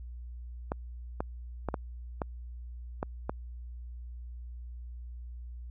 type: clicks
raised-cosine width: 1 ms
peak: -17 dBFS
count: 7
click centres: 0.719 / 1.205 / 1.687 / 1.742 / 2.218 / 3.029 / 3.295 s
effects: added 60 Hz sine -40 dBFS peak until 5.7 s